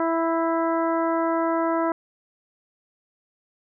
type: harmonic tone with a mistuned harmonic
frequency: 330 Hz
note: E4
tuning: 2 cents sharp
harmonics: 1 / 2 / 3 / 4 / 5 / 6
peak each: -24 / -25 / -27 / -30 / -38 / -41 dBFS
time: 0-1.92 s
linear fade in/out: 2 ms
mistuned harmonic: 5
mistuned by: -18 cents
effects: none